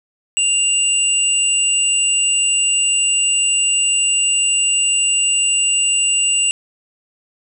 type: tone pair together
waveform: sine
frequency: 2794 / 7914 Hz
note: F7 / B8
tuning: 0 / +3 cents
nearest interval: octave + tritone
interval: 1803 cents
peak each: -16 dBFS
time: 0.37-6.51 s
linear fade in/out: 0 ms
effects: none